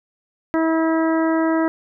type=harmonic tone; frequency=323.4 Hz; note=E4; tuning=33 cents flat; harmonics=1 / 2 / 3 / 4 / 5 / 6; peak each=-17 / -23 / -27 / -29 / -31 / -33 dBFS; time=0.54-1.68 s; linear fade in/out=0 ms; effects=none